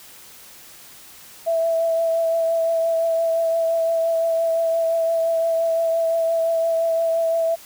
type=tone with vibrato; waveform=sine; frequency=660 Hz; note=E5; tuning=2 cents sharp; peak=-17 dBFS; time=1.46-7.56 s; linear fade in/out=20 ms; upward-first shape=triangle; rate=5.8 Hz; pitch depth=19 cents each way; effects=white hiss -44 dBFS RMS until 7.65 s